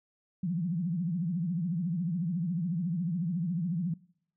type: tone with vibrato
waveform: sine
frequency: 172.9 Hz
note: F3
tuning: 17 cents flat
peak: -28 dBFS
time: 0.43-3.94 s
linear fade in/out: 5 ms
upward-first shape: sine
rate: 14 Hz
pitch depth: 170 cents each way
effects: noise-tail reverb RT60 0.7 s tail -24 dB re dry